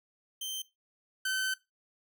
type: tone pair in turn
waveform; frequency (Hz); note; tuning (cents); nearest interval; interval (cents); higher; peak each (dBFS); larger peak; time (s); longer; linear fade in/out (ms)
sawtooth; 3118 / 1531.3; G7 / G6; -10 / -41; octave; 1231; first; -32 / -26; second; 0.41-0.62 / 1.25-1.54; second; 5
effects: noise-tail reverb RT60 0.2 s tail -18 dB re dry